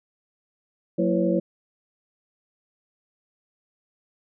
sine tone cluster, 182.6 / 228.8 / 334.3 / 502 / 554 Hz, F#3 / A#3 / E4 / B4 / C#5, -23 / -32 / +24 / +28 / -1 cents, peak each -24 / -29 / -24 / -28 / -26 dBFS, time 0.98-1.4 s, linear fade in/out 10 ms, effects none

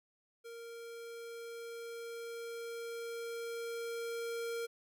square tone with level ramp, 464.6 Hz, A#4, 6 cents flat, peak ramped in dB -47 to -37 dBFS, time 0.44-4.67 s, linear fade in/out 20 ms, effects none

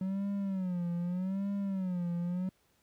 triangle tone with vibrato, 185.8 Hz, F#3, 7 cents sharp, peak -29 dBFS, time 0.01-2.49 s, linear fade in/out 2 ms, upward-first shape sine, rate 0.82 Hz, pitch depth 130 cents each way, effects pink hiss -71 dBFS RMS until 2.82 s + high-pass 60 Hz 12 dB/octave

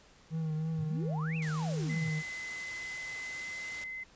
triangle tone with vibrato, 158.2 Hz, D#3, 29 cents sharp, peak -29 dBFS, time 0.3-2.23 s, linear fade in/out 50 ms, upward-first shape triangle, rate 3.1 Hz, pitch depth 46 cents each way
sine exponential two-way sweep, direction up then down, 89.4 to 2773 to 102 Hz, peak -39 dBFS, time 0.78-2.1 s, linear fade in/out 10 ms, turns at 1.37 s
white noise, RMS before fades -45 dBFS, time 1.42-3.84 s, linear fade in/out 2 ms
sine tone with pitch glide, 2036 to 2050 Hz, C7 to C7, -48 to -36 cents, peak -38 dBFS, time 1.89-4.04 s, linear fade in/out 10 ms, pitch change +12 cents, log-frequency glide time 3.05-3.75 s
effects pink hiss -60 dBFS RMS until 4.15 s + resampled to 16000 Hz

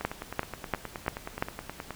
two click trains, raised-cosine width 0.5 ms, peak -20 / -11 dBFS, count 19 / 5, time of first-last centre 0.01-1.907 / 0.05-1.425 s, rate 9.49 / 2.91 Hz, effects pink hiss -48 dBFS RMS until 1.95 s

